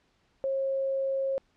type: tone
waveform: sine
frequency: 540 Hz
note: C#5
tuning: 45 cents flat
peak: -26 dBFS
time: 0.44-1.38 s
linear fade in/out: 0 ms
effects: pink hiss -69 dBFS RMS until 1.56 s + low-pass 5000 Hz 12 dB/octave